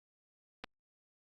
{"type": "clicks", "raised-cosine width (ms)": 0.3, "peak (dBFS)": -26, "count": 2, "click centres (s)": [0.639, 0.643], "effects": ["Opus 48 kbps"]}